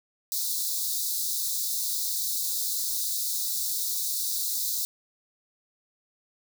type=high-pass noise; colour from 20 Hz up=white; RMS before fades=-29 dBFS; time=0.32-4.85 s; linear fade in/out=0 ms; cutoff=3700 Hz; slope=96 dB/octave; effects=none